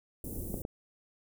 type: band-stop noise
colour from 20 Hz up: pink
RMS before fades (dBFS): -39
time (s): 0.24-0.62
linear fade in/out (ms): 2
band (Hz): 470 to 9900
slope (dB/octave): 24
type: clicks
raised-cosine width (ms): 2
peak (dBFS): -22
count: 2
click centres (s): 0.542 / 0.651
effects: none